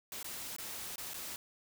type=noise with dropouts; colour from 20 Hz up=white; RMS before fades=-43 dBFS; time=0.12-1.36 s; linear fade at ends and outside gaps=1 ms; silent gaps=0.229-0.244 / 0.564-0.584 / 0.958-0.981 / 1.135-1.142 s; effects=none